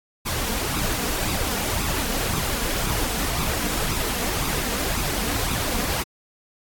pink noise with flanger, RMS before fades -25 dBFS, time 0.25-6.04 s, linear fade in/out 20 ms, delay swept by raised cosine 0.8 to 4.3 ms, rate 1.9 Hz, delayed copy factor +0.55, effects AAC 64 kbps

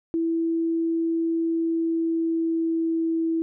sine tone with pitch glide, 330 to 327.3 Hz, E4 to E4, +2 to -12 cents, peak -21 dBFS, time 0.14-3.42 s, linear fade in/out 0 ms, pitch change -14 cents, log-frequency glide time 1.43-3.25 s, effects none

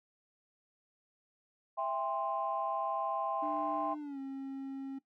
sine chord, C major, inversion first, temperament equal with one note detuned, 659.3 / 800 / 1046.5 Hz, E5 / G5 / C6, 0 / +35 / 0 cents, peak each -36 dBFS, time 1.77-3.95 s, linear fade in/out 20 ms
triangle tone with pitch glide, 300.1 to 270.5 Hz, D4 to C#4, +38 to -42 cents, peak -36 dBFS, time 3.42-4.99 s, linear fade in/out 10 ms, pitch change -180 cents, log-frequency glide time 3.99-4.19 s
effects noise-tail reverb RT60 0.1 s tail -17 dB re dry + tanh soft clip ceiling -22 dBFS

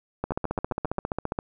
two click trains, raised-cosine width 1 ms, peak -13 / -15 dBFS, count 18 / 6, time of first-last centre 0.24-1.389 / 0.32-0.988 s, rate 14.8 / 7.48 Hz, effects none

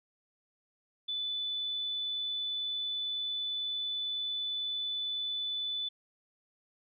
sine tone, 3491 Hz, A7, 14 cents flat, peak -32 dBFS, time 1.08-5.89 s, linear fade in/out 10 ms, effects none

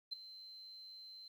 sine tone with ADSR envelope, 4098 Hz, C8, 37 cents flat, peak -35 dBFS, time 0.11-1.28 s, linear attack 20 ms, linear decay 9 ms, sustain -16 dB, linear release 3 ms, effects tanh soft clip ceiling -32 dBFS + 12-bit

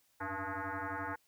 sine tone with frequency modulation, 285.2 Hz, C#4, 49 cents sharp, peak -36 dBFS, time 0.2-1.16 s, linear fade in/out 10 ms, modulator 194 Hz, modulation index 7.8, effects white hiss -72 dBFS RMS until 1.27 s

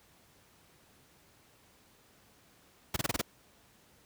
pink noise bursts, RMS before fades -30 dBFS, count 6, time 2.94-3.214 s, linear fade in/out 5 ms, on 24 ms, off 26 ms, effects pink hiss -63 dBFS RMS until 4.05 s + high-pass 60 Hz 12 dB/octave

